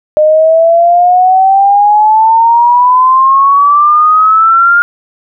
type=exponential sweep; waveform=sine; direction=up; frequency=607 to 1417 Hz; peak=-3 dBFS; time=0.17-4.82 s; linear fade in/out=0 ms; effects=none